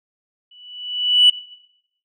sine tone with exponential growth, 2960 Hz, F#7, in tune, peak -5 dBFS, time 0.51-1.3 s, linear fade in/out 5 ms, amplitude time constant 170 ms, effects noise-tail reverb RT60 0.8 s tail -19 dB re dry + tanh soft clip ceiling -3 dBFS

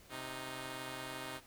5% pulse tone pair together, 130.6 / 310.6 Hz, C3 / D#4, -3 / -3 cents, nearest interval octave + minor third, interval 1500 cents, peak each -34 / -33 dBFS, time 0.09-1.41 s, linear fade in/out 50 ms, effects pink hiss -60 dBFS RMS until 1.46 s

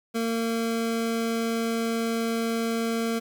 25% pulse tone, 228.5 Hz, A#3, 34 cents flat, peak -21 dBFS, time 0.14-3.2 s, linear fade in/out 20 ms, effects 9-bit

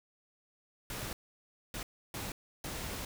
pink noise bursts at uneven times, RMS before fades -40 dBFS, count 4, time 0.9-1.13 / 1.74-1.83 / 2.14-2.32 / 2.64-3.05 s, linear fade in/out 2 ms, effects none

